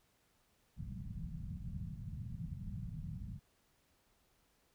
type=low-pass noise; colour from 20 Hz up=white; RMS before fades=-44 dBFS; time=0.76-3.4 s; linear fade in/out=50 ms; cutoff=190 Hz; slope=48 dB/octave; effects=pink hiss -74 dBFS RMS until 4.74 s